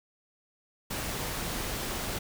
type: noise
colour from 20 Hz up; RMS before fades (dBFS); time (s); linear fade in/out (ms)
pink; -34; 0.9-2.19; 10
effects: none